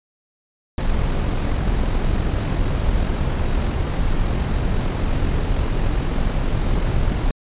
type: noise with amplitude modulation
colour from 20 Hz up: brown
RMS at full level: -18 dBFS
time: 0.78-7.31 s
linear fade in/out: 2 ms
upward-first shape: sine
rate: 43.7 Hz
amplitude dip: 30%
effects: resampled to 8000 Hz